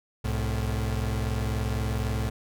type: tone pair together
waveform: 35% pulse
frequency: 64.16 / 107.9 Hz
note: C2 / A2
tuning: -33 / -33 cents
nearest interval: major sixth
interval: 900 cents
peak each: -27 dBFS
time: 0.24-2.3 s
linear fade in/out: 10 ms
effects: none